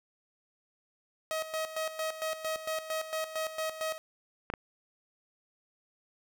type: tone with tremolo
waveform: sawtooth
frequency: 634 Hz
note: D#5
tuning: 32 cents sharp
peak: -27 dBFS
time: 1.31-3.98 s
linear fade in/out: 0 ms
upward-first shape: square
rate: 4.4 Hz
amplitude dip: 70%
type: clicks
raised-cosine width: 0.5 ms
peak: -18 dBFS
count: 2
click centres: 4.501 / 4.538 s
effects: none